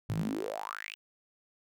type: tone with high-pass filter sweep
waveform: sawtooth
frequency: 52.5 Hz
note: G#1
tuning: 19 cents sharp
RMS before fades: -36 dBFS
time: 0.09-0.95 s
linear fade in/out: 0 ms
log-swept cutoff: 110 to 3000 Hz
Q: 8.5
effects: none